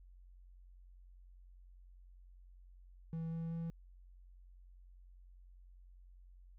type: tone with pitch steps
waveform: triangle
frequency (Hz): 163.5 / 164.73 / 165.97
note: E3 / E3 / E3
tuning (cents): -14 / -1 / +12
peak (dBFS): -36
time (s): 3.13-3.7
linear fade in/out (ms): 0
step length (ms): 190
effects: added 45 Hz sine -56 dBFS peak until 6.58 s